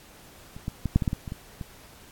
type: clicks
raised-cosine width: 5 ms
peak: -27 / -17 / -14 / -6 / -14 / -11 / -15 / -22 / -21 / -22 dBFS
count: 10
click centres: 0.565 / 0.681 / 0.857 / 0.96 / 1.022 / 1.078 / 1.131 / 1.278 / 1.321 / 1.612 s
effects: pink hiss -51 dBFS RMS until 2.11 s + AAC 64 kbps